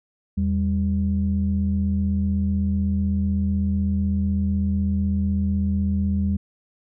sine tone pair together, 82 / 197.98 Hz, E2 / G3, -9 / +17 cents, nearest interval octave + minor third, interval 1526 cents, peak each -21 dBFS, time 0.37-6.37 s, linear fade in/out 10 ms, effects tanh soft clip ceiling -12 dBFS

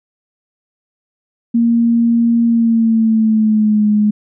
sine tone with pitch glide, 233.1 to 210.1 Hz, A#3 to G#3, 0 to +20 cents, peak -9 dBFS, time 1.54-4.11 s, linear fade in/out 10 ms, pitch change -180 cents, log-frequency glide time 2.45-3.87 s, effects none

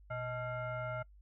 sine tone with frequency modulation, 628 Hz, D#5, 16 cents sharp, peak -36 dBFS, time 0.1-1.03 s, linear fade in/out 10 ms, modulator 750 Hz, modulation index 1.3, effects noise-tail reverb RT60 0.1 s tail -24 dB re dry + added 50 Hz sine -56 dBFS peak until 1.21 s

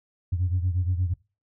sine beating tone pair, 88.6 / 97.1 Hz, F2 / G2, +25 / -16 cents, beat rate 8.5 Hz, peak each -22 / -27 dBFS, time 0.32-1.14 s, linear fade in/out 10 ms, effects noise-tail reverb RT60 0.3 s tail -24 dB re dry + tanh soft clip ceiling -17 dBFS

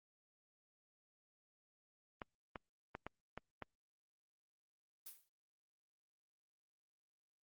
clicks, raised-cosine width 0.5 ms, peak -29 dBFS, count 6, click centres 2.218 / 2.558 / 2.951 / 3.066 / 3.376 / 3.623 s
blue noise with exponential decay, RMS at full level -47 dBFS, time 5.06-5.29 s, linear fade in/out 5 ms, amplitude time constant 50 ms
effects Opus 32 kbps

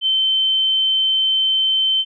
sine tone, 3089 Hz, G7, 26 cents flat, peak -14 dBFS, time 0.01-2.05 s, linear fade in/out 50 ms, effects none

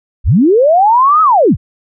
sine linear two-way sweep, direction up then down, 32.7 to 1300 to 32.7 Hz, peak -5 dBFS, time 0.24-1.57 s, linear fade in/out 50 ms, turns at 1.22 s, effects none

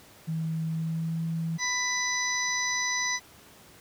sine tone with pitch glide, 161 to 163.91 Hz, E3 to E3, -41 to -10 cents, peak -27 dBFS, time 0.27-1.58 s, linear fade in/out 20 ms, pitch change +31 cents, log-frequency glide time 0.68-1.2 s
harmonic tone, 994 Hz, B5, 11 cents sharp, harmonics 1 / 2 / 4 / 5 / 6, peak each -35 / -29 / -36 / -38 / -31 dBFS, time 1.58-3.2 s, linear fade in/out 50 ms
effects pink hiss -53 dBFS RMS until 3.8 s + high-pass 80 Hz 12 dB/octave

